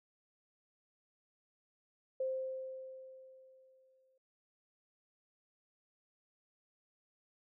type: tone with exponential decay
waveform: sine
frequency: 523.3 Hz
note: C5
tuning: in tune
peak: -32 dBFS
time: 2.2-4.18 s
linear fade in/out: 5 ms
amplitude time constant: 430 ms
effects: none